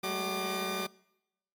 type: tone cluster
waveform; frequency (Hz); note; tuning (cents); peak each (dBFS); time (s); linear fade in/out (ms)
15% pulse; 189.1 / 205.9 / 217.6 / 377.9 / 1197; F#3 / G#3 / A3 / F#4 / D6; +38 / -15 / -19 / +37 / +33; -31 / -38 / -35 / -34 / -29; 0.03-0.87; 10
effects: noise-tail reverb RT60 0.9 s tail -24 dB re dry + MP3 96 kbps